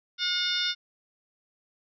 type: harmonic tone with a mistuned harmonic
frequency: 719 Hz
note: F#5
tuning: 50 cents flat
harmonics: 2 / 3 / 4 / 5 / 6 / 7 / 8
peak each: -33 / -36 / -35 / -28 / -36 / -35 / -36 dBFS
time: 0.18-0.75 s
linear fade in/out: 50 ms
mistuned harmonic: 8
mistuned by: -66 cents
effects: none